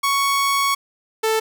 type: tone pair in turn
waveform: sawtooth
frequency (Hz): 1112 / 441.3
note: C#6 / A4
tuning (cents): +5 / +5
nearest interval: octave + major third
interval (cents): 1600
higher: first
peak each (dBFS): -13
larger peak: neither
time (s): 0.03-0.75 / 1.23-1.4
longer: first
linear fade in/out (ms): 10
effects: none